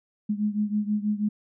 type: beating tone pair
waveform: sine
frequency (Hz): 207.7 / 213.9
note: G#3 / A3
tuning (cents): 0 / -49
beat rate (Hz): 6.2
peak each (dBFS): -25 / -28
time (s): 0.29-1.29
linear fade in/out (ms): 10
effects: none